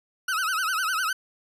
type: tone with vibrato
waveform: 40% pulse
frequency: 1396.9 Hz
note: F6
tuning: in tune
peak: -23 dBFS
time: 0.28-1.13 s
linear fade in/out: 5 ms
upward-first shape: sine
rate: 9.9 Hz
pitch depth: 180 cents each way
effects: resampled to 32000 Hz